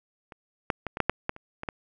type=clicks; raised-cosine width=0.5 ms; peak=-28 / -9 / -16 / -17 / -7 / -6 / -11 / -28 / -20 / -15 dBFS; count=10; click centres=0.322 / 0.702 / 0.867 / 0.971 / 1.003 / 1.096 / 1.294 / 1.364 / 1.634 / 1.688 s; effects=none